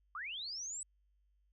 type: linear sweep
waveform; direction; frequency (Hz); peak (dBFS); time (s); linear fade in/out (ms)
sine; up; 1114 to 8030; -40; 0.15-0.83; 2
effects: added 50 Hz sine -70 dBFS peak until 1.52 s